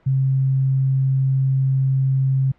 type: tone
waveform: sine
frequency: 133.6 Hz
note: C3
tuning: 36 cents sharp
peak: -15 dBFS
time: 0.06-2.52 s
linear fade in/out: 10 ms
effects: pink hiss -57 dBFS RMS until 2.58 s + low-pass 2000 Hz 12 dB/octave